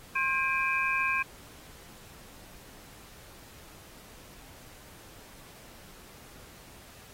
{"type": "tone cluster", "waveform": "sine", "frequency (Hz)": [1064, 1607, 2370, 2530], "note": ["C6", "G6", "D7", "D#7"], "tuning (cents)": [29, 43, 15, 28], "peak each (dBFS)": -31, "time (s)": [0.15, 1.23], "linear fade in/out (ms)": 10, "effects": ["pink hiss -52 dBFS RMS until 7.13 s", "AAC 48 kbps"]}